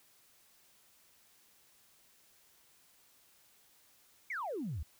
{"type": "exponential sweep", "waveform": "sine", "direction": "down", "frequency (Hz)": [2315, 65], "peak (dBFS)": -35, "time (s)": [4.3, 4.83], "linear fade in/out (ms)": 5, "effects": ["tanh soft clip ceiling -31 dBFS", "white hiss -66 dBFS RMS until 4.99 s"]}